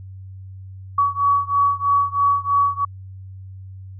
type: beating tone pair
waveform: sine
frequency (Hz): 1130 / 1133.1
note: C#6 / C#6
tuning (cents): +33 / +38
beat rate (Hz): 3.1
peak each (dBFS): -18 / -19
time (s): 0.98-2.85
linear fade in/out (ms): 5
effects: added 95 Hz sine -34 dBFS peak until 3.99 s